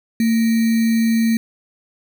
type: tone with sample-and-hold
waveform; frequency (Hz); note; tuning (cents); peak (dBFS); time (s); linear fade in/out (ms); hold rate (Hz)
sine; 226.5; A#3; -50; -13; 0.2-1.37; 2; 2100
effects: none